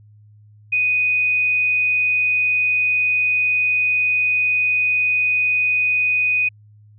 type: tone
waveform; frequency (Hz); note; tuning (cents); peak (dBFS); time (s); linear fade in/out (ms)
sine; 2489; D#7; 0; -15; 0.72-6.49; 10
effects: added 105 Hz sine -45 dBFS peak until 6.98 s